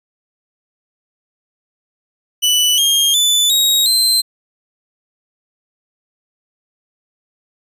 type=tone with pitch steps; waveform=sawtooth; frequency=2974 / 3224 / 3496 / 3791 / 4110 Hz; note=F#7 / G7 / A7 / A#7 / C8; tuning=+8 / +48 / -12 / +28 / -32 cents; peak=-8 dBFS; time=2.42-4.22 s; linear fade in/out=20 ms; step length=360 ms; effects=resampled to 32000 Hz